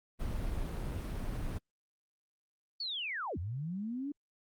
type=noise; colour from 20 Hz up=brown; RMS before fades=-36 dBFS; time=0.19-1.59 s; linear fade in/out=20 ms
type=linear two-way sweep; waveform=sine; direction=down then up; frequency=4550 to 77.78 to 295.7 Hz; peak=-35 dBFS; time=2.8-4.12 s; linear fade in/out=5 ms; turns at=3.38 s
effects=Opus 32 kbps